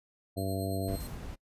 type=harmonic tone; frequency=96.2 Hz; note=G2; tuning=32 cents flat; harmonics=1 / 2 / 3 / 4 / 5 / 6 / 7; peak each=-34 / -39 / -37 / -41 / -42 / -43 / -38 dBFS; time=0.36-0.97 s; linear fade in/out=20 ms
type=tone with tremolo; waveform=5% pulse; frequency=4186 Hz; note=C8; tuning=in tune; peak=-36 dBFS; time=0.37-1.07 s; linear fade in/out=5 ms; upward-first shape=sine; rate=8.8 Hz; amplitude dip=50%
type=noise; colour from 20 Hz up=brown; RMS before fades=-40 dBFS; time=0.87-1.36 s; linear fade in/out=20 ms
type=noise with exponential decay; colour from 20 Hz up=blue; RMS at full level=-45 dBFS; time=1-1.36 s; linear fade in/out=5 ms; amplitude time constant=78 ms
effects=noise-tail reverb RT60 0.1 s tail -23 dB re dry + resampled to 32000 Hz